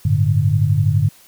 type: chord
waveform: sine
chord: G suspended second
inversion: none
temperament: equal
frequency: 98 / 110 / 146.83 Hz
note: G2 / A2 / D3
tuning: 0 / 0 / 0 cents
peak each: -17 dBFS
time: 0.05-1.09 s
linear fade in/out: 5 ms
effects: white hiss -48 dBFS RMS until 1.27 s